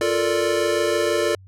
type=chord; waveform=square; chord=Bb major seventh; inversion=second; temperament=equal; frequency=349.2 / 440 / 466.2 / 587.3 Hz; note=F4 / A4 / Bb4 / D5; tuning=0 / 0 / 0 / 0 cents; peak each=-25 / -24 / -28 / -24 dBFS; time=0.01-1.35 s; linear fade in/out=2 ms; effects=added 95 Hz sine -43 dBFS peak until 1.47 s + low-pass 11000 Hz 12 dB/octave